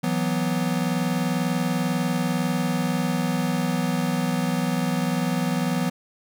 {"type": "chord", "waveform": "square", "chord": "E suspended second", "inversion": "none", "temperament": "equal", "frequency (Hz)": [164.81, 185, 246.9], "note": ["E3", "F#3", "B3"], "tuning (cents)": [0, 0, 0], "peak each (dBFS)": -27, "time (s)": [0.03, 5.9], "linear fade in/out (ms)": 10, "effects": []}